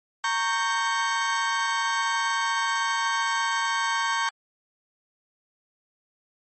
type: chord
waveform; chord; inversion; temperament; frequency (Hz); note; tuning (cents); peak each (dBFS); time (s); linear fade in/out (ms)
35% pulse; G diminished; first; equal with one note detuned; 922.7 / 1108.7 / 1568; Bb5 / Db6 / G6; -18 / 0 / 0; -26; 0.24-4.29; 2
effects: low-pass 9000 Hz 12 dB/octave + MP3 32 kbps